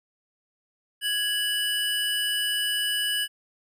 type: tone pair together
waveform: square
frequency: 1664 / 2960 Hz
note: G#6 / F#7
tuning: +3 / 0 cents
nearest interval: minor seventh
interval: 997 cents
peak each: -30 / -26 dBFS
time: 1.01-3.28 s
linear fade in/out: 50 ms
effects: none